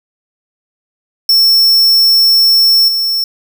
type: tone with level steps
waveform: square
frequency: 5400 Hz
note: E8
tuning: 41 cents sharp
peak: -6 / -12 dBFS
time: 1.29-3.24 s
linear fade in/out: 2 ms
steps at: 2.88 s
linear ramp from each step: 5 ms
effects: none